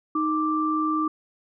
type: tone pair together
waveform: sine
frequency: 311.1 / 1175.5 Hz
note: D#4 / D6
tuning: 0 / +1 cents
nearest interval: octave + major seventh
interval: 2301 cents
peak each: -24 dBFS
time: 0.15-1.08 s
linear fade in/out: 5 ms
effects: none